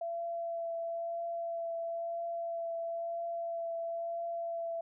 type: tone with vibrato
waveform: sine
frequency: 674 Hz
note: E5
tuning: 38 cents sharp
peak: -34 dBFS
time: 0.01-4.81 s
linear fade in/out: 5 ms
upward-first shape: triangle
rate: 1 Hz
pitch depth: 15 cents each way
effects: none